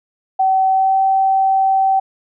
sine tone with pitch glide, 763 to 771 Hz, G5 to G5, -47 to -29 cents, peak -11 dBFS, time 0.39-2 s, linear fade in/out 10 ms, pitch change +18 cents, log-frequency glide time 0.69-0.99 s, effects none

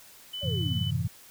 sine tone, 3000 Hz, F#7, 23 cents sharp, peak -33 dBFS, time 0.33-0.91 s, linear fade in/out 10 ms
sine exponential sweep, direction down, 607 to 114.5 Hz, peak -36 dBFS, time 0.41-1 s, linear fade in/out 20 ms
sine chord, F# half-diminished seventh, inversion none, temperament equal, 92.5 / 110 / 130.81 / 164.81 Hz, F#2 / A2 / C3 / E3, 0 / 0 / 0 / 0 cents, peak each -32 dBFS, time 0.43-1.08 s, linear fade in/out 10 ms
effects white hiss -52 dBFS RMS until 1.3 s

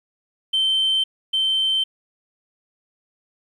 sine tone pair in turn, 3104 / 3104 Hz, G7 / G7, -18 / -18 cents, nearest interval unison, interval 0 cents, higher neither, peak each -15 / -16 dBFS, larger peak first, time 0.53-1.04 / 1.33-1.84 s, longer neither, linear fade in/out 10 ms, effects tanh soft clip ceiling -14 dBFS + 9-bit

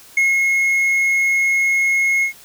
triangle tone with ADSR envelope, 2165 Hz, C#7, 41 cents flat, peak -10 dBFS, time 0.17-2.33 s, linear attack 4 ms, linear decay 180 ms, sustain -2 dB, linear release 100 ms, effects white hiss -44 dBFS RMS until 2.44 s

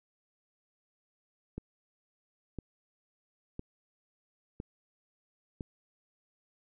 click train, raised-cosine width 3 ms, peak -25 dBFS, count 5, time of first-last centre 1.58-5.608 s, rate 0.993 Hz, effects none

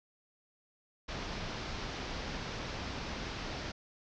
pink low-pass noise, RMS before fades -40 dBFS, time 1.08-3.72 s, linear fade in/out 10 ms, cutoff 5800 Hz, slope 48 dB/octave, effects none

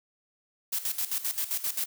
blue noise with tremolo, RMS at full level -29 dBFS, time 0.72-1.86 s, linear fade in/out 10 ms, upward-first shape square, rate 7.6 Hz, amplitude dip 75%, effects none

